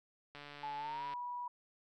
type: click train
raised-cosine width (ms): 0.3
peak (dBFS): -34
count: 115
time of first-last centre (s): 0.35-1.136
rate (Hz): 145
type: tone with pitch glide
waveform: sine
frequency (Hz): 864 to 975.4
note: A5 to B5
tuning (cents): -32 to -22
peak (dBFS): -39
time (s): 0.63-1.48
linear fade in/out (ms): 5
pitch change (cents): +210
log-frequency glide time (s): 0.78-1.05
effects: none